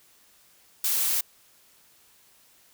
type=noise; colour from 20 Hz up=blue; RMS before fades=-25 dBFS; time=0.84-1.21 s; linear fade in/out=5 ms; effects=white hiss -59 dBFS RMS until 2.73 s